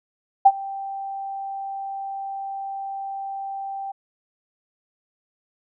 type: tone with ADSR envelope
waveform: sine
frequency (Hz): 784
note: G5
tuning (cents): 0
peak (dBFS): -6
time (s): 0.45-3.92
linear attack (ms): 12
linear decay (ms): 49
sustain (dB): -22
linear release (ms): 10
effects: none